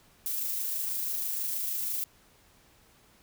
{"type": "noise with amplitude modulation", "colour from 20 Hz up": "violet", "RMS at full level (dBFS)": -31, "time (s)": [0.26, 2.04], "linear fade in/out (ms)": 0, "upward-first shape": "sine", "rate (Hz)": 26.2, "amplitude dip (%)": 25, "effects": ["pink hiss -61 dBFS RMS until 3.22 s"]}